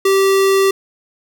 square tone, 388.8 Hz, G4, 14 cents flat, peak -11 dBFS, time 0.05-0.71 s, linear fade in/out 5 ms, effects none

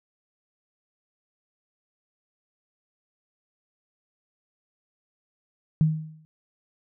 sine tone with exponential decay, 156.7 Hz, D#3, 13 cents sharp, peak -14 dBFS, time 5.81-6.25 s, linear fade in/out 0 ms, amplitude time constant 95 ms, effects none

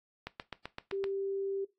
click train, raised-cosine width 0.3 ms, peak -22 dBFS, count 7, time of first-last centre 0.27-1.041 s, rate 7.78 Hz
sine tone, 392 Hz, G4, in tune, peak -32 dBFS, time 0.92-1.65 s, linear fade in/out 10 ms
effects noise-tail reverb RT60 0.2 s tail -17 dB re dry + AAC 48 kbps

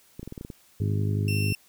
clicks, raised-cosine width 3 ms, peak -24 dBFS, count 8, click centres 0.195 / 0.23 / 0.276 / 0.324 / 0.378 / 0.411 / 0.449 / 0.502 s
harmonic tone, 51.2 Hz, G#1, 24 cents flat, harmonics 2 / 3 / 4 / 5 / 6 / 7 / 8, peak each -24 / -31 / -35 / -37 / -39 / -44 / -38 dBFS, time 0.8-1.53 s, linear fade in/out 5 ms
sawtooth tone, 2700 Hz, E7, 41 cents sharp, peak -27 dBFS, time 1.28-1.55 s, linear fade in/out 2 ms
effects white hiss -59 dBFS RMS until 1.68 s

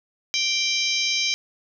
harmonic tone with a mistuned harmonic, 784 Hz, G5, in tune, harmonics 3 / 4 / 5 / 6 / 7 / 8, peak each -26 / -27 / -28 / -29 / -29 / -30 dBFS, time 0.34-1.34 s, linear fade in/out 0 ms, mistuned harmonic 6, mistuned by +67 cents, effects none

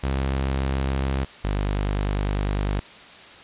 sawtooth tone pair in turn, 67 / 49.98 Hz, C2 / G1, +42 / +34 cents, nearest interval perfect fourth, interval 508 cents, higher first, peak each -18 dBFS, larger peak neither, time 0.03-1.25 / 1.44-2.8 s, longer second, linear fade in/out 10 ms, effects white hiss -44 dBFS RMS until 3.43 s + resampled to 8000 Hz

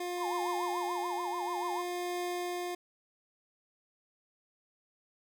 25% pulse tone with tremolo, 354.4 Hz, F4, 25 cents sharp, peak -29 dBFS, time 0-2.75 s, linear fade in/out 5 ms, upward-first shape triangle, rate 0.56 Hz, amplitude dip 40%
sine tone with vibrato, 920 Hz, A#5, 23 cents flat, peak -34 dBFS, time 0.17-1.84 s, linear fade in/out 50 ms, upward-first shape sine, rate 6.9 Hz, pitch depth 240 cents each way
effects none

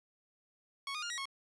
15% pulse tone with pitch steps, 1106 / 1227 / 1409 / 1908 / 1092 Hz, C#6 / D#6 / F6 / A#6 / C#6, -4 / -25 / +15 / +40 / -26 cents, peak -31 dBFS, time 0.87-1.255 s, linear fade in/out 2 ms, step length 77 ms, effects resampled to 22050 Hz

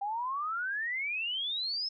sine exponential sweep, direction up, 786 to 5300 Hz, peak -31 dBFS, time 0.01-1.89 s, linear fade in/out 10 ms, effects none

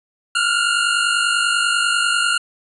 25% pulse tone pair together, 1385 / 1435.1 Hz, F6 / F6, -15 / +47 cents, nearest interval minor second, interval 62 cents, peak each -15 dBFS, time 0.35-2.38 s, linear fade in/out 5 ms, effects resampled to 24000 Hz

